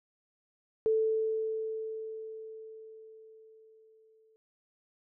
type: tone with exponential decay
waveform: sine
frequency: 440.6 Hz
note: A4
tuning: 2 cents sharp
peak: -23 dBFS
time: 0.86-4.36 s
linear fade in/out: 0 ms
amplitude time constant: 760 ms
effects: none

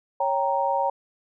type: chord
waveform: sine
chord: G diminished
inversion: second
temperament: equal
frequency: 554.4 / 784 / 932.3 Hz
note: Db5 / G5 / Bb5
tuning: 0 / 0 / 0 cents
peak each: -26 / -26 / -24 dBFS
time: 0.2-0.9 s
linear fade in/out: 5 ms
effects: none

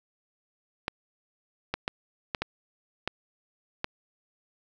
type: clicks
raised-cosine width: 0.3 ms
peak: -12 dBFS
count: 7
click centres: 0.881 / 1.74 / 1.879 / 2.348 / 2.42 / 3.076 / 3.844 s
effects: 8-bit

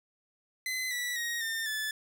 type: tone with pitch steps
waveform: sawtooth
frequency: 2034 / 1955.7 / 1880.3 / 1807.9 / 1738.3 Hz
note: C7 / B6 / A#6 / A6 / A6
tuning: -50 / -17 / +14 / +46 / -21 cents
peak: -28 dBFS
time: 0.66-1.91 s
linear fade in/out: 2 ms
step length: 250 ms
effects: none

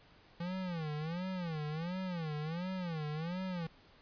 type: tone with vibrato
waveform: square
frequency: 167.7 Hz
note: E3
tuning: 30 cents sharp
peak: -37 dBFS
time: 0.4-3.67 s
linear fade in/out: 5 ms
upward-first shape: sine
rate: 1.4 Hz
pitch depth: 200 cents each way
effects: pink hiss -62 dBFS RMS until 4.01 s + resampled to 11025 Hz

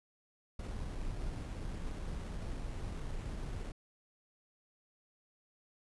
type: noise with sample-and-hold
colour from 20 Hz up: brown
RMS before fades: -40 dBFS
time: 0.59-3.72 s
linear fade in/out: 5 ms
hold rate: 4900 Hz
effects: resampled to 24000 Hz

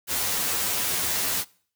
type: noise with comb filter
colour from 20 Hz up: white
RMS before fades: -26 dBFS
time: 0.07-1.45 s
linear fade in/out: 50 ms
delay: 11 ms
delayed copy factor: +0.95
effects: noise-tail reverb RT60 0.5 s tail -23 dB re dry

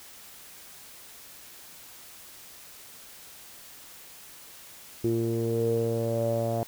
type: tone with low-pass filter sweep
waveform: sawtooth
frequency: 114.9 Hz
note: A#2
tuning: 25 cents flat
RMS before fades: -27 dBFS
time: 5.04-6.63 s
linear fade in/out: 0 ms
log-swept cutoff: 360 to 660 Hz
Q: 8.7
effects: white hiss -48 dBFS RMS until 6.67 s

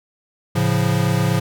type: chord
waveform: square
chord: A augmented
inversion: none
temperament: equal with one note detuned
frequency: 110 / 138.59 / 173.71 Hz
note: A2 / C#3 / E#3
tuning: 0 / 0 / -9 cents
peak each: -21 dBFS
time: 0.55-1.4 s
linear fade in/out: 10 ms
effects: none

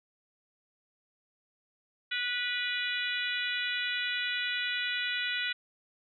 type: harmonic tone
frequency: 490 Hz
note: B4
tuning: 14 cents flat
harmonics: 3 / 4 / 5 / 6 / 7 / 8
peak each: -35 / -36 / -37 / -38 / -38 / -39 dBFS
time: 2.11-5.53 s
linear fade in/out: 10 ms
effects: none

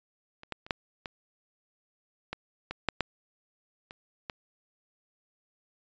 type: clicks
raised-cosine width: 0.3 ms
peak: -30 / -18 / -30 / -11 / -21 / -18 / -19 / -9 / -10 / -27 / -19 dBFS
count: 11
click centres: 0.434 / 0.523 / 0.665 / 0.708 / 1.058 / 2.33 / 2.71 / 2.887 / 3.007 / 3.909 / 4.298 s
effects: resampled to 16000 Hz

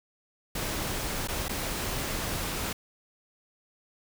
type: noise with dropouts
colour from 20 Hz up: pink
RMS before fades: -32 dBFS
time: 0.55-2.73 s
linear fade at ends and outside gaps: 5 ms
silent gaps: 1.275-1.284 / 1.484-1.492 s
effects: none

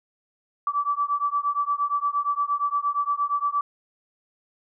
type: beating tone pair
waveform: sine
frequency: 1152 / 1160.6 Hz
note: D6 / D6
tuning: -34 / -21 cents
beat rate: 8.6 Hz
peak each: -25 dBFS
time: 0.67-3.61 s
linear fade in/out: 2 ms
effects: none

